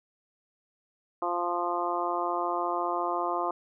harmonic tone, 174.61 Hz, F3, in tune, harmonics 2 / 3 / 4 / 5 / 6 / 7, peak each -34 / -37 / -32 / -35 / -32 / -35 dBFS, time 1.22-3.51 s, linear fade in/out 2 ms, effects none

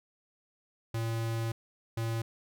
square tone bursts at uneven times, 114 Hz, A#2, 38 cents flat, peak -31 dBFS, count 2, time 0.94-1.52 / 1.97-2.22 s, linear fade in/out 5 ms, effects none

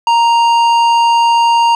sine tone with tanh clipping, 932.3 Hz, A#5, in tune, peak -9 dBFS, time 0.07-1.75 s, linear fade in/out 2 ms, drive 12 dB, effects none

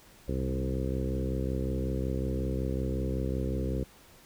harmonic tone with a mistuned harmonic, 65.41 Hz, C2, in tune, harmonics 1 / 2 / 3 / 4 / 5 / 6 / 7 / 8, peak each -32 / -35 / -37 / -38 / -39 / -40 / -40 / -41 dBFS, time 0.28-3.84 s, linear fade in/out 5 ms, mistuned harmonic 2, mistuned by -22 cents, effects pink hiss -56 dBFS RMS until 4.25 s

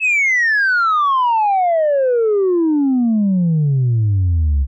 sine exponential sweep, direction down, 2637 to 65.41 Hz, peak -10 dBFS, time 0-4.67 s, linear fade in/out 50 ms, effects tanh soft clip ceiling -10 dBFS

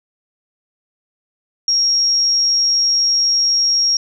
sine tone, 5588 Hz, F8, in tune, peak -12 dBFS, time 1.68-3.97 s, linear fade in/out 2 ms, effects 9-bit

